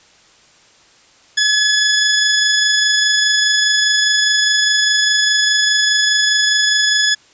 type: tone with amplitude modulation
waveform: 15% pulse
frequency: 1702 Hz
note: G#6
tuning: 42 cents sharp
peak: -4 dBFS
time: 1.37-7.15 s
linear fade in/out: 10 ms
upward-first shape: sine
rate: 24.9 Hz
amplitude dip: 25%
effects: white hiss -49 dBFS RMS until 7.33 s + resampled to 16000 Hz